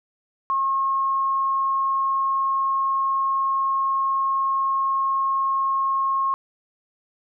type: tone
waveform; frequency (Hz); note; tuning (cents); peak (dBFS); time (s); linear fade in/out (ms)
sine; 1081; C#6; -44; -19; 0.5-6.34; 0
effects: none